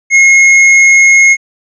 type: tone with tanh clipping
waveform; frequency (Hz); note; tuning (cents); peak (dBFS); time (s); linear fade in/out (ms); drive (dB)
triangle; 2159; C#7; -46; -4; 0.1-1.37; 50; 17
effects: resampled to 16000 Hz